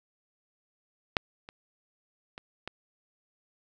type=clicks; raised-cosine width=0.3 ms; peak=-7 / -27 / -25 / -20 dBFS; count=4; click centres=1.168 / 1.489 / 2.379 / 2.676 s; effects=none